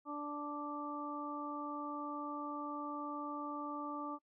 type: harmonic tone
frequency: 293 Hz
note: D4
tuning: 4 cents flat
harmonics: 1 / 2 / 3 / 4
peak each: -43 / -49 / -47 / -43 dBFS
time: 0.05-4.19 s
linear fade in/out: 50 ms
effects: noise-tail reverb RT60 0.1 s tail -25 dB re dry